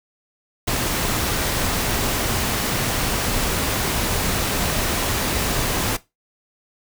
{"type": "noise", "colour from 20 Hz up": "pink", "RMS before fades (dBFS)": -22, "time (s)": [0.67, 5.97], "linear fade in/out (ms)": 10, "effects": ["noise-tail reverb RT60 0.2 s tail -17 dB re dry"]}